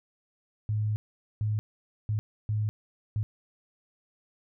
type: tone bursts at uneven times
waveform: sine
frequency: 106.7 Hz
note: G#2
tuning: 47 cents sharp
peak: -25 dBFS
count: 5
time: 0.69-0.96 / 1.41-1.59 / 2.09-2.19 / 2.49-2.69 / 3.16-3.23 s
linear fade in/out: 0 ms
effects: none